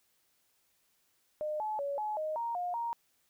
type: tone with pitch steps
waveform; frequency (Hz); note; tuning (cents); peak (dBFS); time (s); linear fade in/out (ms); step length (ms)
sine; 608 / 858 / 564 / 850 / 621 / 933 / 712 / 935; D#5 / A5 / C#5 / G#5 / D#5 / A#5 / F5 / A#5; -40 / -44 / +30 / +40 / -3 / +1 / +33 / +5; -32; 1.41-2.93; 0; 190
effects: white hiss -73 dBFS RMS until 3.29 s